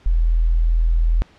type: tone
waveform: sine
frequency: 41.2 Hz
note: E1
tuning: in tune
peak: -13 dBFS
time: 0.06-1.22 s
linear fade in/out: 0 ms
effects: pink hiss -51 dBFS RMS until 1.38 s + low-pass 4000 Hz 12 dB/octave